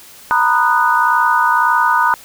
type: chord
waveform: sine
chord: B major seventh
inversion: third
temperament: just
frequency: 926 / 987.8 / 1234.7 / 1481.6 Hz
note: A#5 / B5 / D#6 / F#6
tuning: -12 / 0 / -14 / +2 cents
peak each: -16 dBFS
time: 0.31-2.14 s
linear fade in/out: 0 ms
effects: white hiss -40 dBFS RMS until 2.24 s